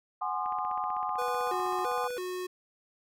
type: chord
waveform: sine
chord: Ab dominant seventh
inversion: third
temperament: equal with one note detuned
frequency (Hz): 740 / 830.6 / 1046.5 / 1213.3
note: Gb5 / Ab5 / C6 / Eb6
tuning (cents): 0 / 0 / 0 / -44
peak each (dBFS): -35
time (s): 0.21-2.08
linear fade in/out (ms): 10
type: click train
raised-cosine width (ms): 0.5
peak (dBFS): -33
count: 28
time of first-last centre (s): 0.46-2.169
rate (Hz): 15.8
type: tone with vibrato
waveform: square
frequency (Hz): 423.7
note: G#4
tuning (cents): +35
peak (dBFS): -34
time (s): 1.18-2.47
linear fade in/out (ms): 10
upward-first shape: square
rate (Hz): 1.5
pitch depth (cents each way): 260
effects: none